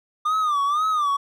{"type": "tone with vibrato", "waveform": "triangle", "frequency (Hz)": 1199, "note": "D6", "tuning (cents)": 36, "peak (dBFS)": -17, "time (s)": [0.25, 1.17], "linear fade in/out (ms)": 10, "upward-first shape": "sine", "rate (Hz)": 2, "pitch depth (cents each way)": 120, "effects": []}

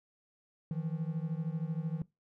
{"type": "beating tone pair", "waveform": "triangle", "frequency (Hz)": [156.3, 169.3], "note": ["D#3", "E3"], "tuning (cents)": [8, 46], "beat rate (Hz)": 13, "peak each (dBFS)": [-33, -35], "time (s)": [0.71, 2.02], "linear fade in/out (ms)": 2, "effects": ["noise-tail reverb RT60 0.2 s tail -20 dB re dry"]}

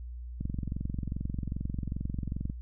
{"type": "click train", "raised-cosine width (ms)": 5, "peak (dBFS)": -21, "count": 48, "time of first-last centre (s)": [0.41, 2.499], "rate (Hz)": 22.5, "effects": ["added 60 Hz sine -38 dBFS peak until 2.61 s"]}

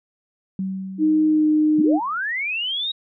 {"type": "tone with exponential decay", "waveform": "sine", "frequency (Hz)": 190.6, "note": "G3", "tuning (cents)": -48, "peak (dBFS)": -21, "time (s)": [0.59, 2.2], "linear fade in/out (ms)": 2, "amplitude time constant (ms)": 350}
{"type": "tone with pitch glide", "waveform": "sine", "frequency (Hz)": [310, 306.3], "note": ["D#4", "D#4"], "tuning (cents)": [-6, -27], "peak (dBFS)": -14, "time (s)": [0.98, 2], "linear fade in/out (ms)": 50, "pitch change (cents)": -21, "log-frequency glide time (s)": [1.26, 1.47]}
{"type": "linear sweep", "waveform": "sine", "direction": "up", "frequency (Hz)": [146.6, 3833], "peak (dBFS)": -22, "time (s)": [1.78, 2.92], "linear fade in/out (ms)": 10}
{"effects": []}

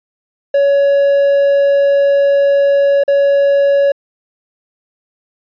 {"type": "tone with dropouts", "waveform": "triangle", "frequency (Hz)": 561, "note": "C#5", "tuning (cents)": 21, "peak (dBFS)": -6, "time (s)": [0.54, 3.92], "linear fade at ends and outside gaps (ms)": 5, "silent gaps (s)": [3.037, 3.079], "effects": ["resampled to 11025 Hz"]}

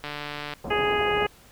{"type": "click train", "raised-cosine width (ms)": 0.3, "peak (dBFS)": -17, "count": 74, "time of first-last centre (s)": [0.04, 0.537], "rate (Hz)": 147}
{"type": "low-pass noise", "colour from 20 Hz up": "white", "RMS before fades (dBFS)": -34, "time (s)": [0.64, 1.27], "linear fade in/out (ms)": 5, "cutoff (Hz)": 780, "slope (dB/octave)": 24}
{"type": "harmonic tone", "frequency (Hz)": 415.3, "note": "G#4", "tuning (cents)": 0, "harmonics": [1, 2, 3, 4, 5, 6, 7], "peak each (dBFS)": [-25, -28, -30, -31, -32, -33, -33], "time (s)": [0.7, 1.27], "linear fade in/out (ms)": 10}
{"effects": ["pink hiss -53 dBFS RMS until 1.51 s"]}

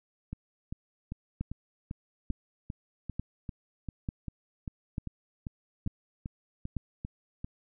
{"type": "two click trains", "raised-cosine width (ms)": 5, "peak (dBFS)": [-24, -20], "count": [19, 7], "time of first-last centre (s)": [[0.33, 7.445], [1.41, 6.767]], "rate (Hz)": [2.53, 1.12], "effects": []}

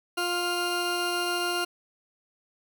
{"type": "tone pair together", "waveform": "20% pulse", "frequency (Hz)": [351.8, 1400], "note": ["F4", "F6"], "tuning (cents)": [13, 4], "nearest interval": "2 octaves", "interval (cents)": 2391, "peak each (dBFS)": -24, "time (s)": [0.17, 1.65], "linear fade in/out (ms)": 10, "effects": []}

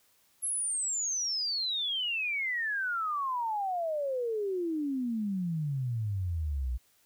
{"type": "exponential sweep", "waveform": "sine", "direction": "down", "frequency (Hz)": [11260, 58.6], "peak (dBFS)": -29, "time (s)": [0.42, 6.78], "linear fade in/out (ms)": 20, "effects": ["white hiss -67 dBFS RMS until 7.05 s"]}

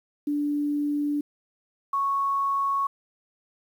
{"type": "tone pair in turn", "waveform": "sine", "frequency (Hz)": [292, 1106.3], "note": ["D4", "C#6"], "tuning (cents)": [-10, -4], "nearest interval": "octave + major seventh", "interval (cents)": 2306, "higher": "second", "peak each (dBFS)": [-23, -22], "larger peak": "second", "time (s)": [[0.27, 1.21], [1.93, 2.87]], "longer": "neither", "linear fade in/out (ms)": 5, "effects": ["9-bit"]}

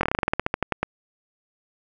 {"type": "slowing click train", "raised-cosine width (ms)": 0.5, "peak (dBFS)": -6, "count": 16, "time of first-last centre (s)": [0.01, 0.83], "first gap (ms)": 22, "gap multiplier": 1.12, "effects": []}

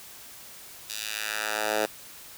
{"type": "tone with high-pass filter sweep", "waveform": "10% pulse", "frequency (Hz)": 107.4, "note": "A2", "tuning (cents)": -41, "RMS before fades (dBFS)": -30, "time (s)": [0.89, 1.86], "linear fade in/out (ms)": 5, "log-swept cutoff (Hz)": [4200, 490], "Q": 1.1, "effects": ["white hiss -46 dBFS RMS until 2.37 s"]}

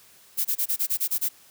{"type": "noise bursts", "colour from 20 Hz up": "violet", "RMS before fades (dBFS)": -24, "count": 9, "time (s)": [0.37, 1.29], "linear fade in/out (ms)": 20, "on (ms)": 80, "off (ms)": 25, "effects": ["white hiss -54 dBFS RMS until 1.5 s", "high-pass 60 Hz 12 dB/octave"]}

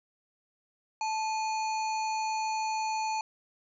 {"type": "harmonic tone with a mistuned harmonic", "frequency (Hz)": 873, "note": "A5", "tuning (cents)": -14, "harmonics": [1, 3, 5, 7, 8], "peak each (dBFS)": [-29, -39, -43, -46, -47], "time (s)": [1.01, 3.21], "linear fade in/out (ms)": 2, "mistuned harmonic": 3, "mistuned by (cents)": -100, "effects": []}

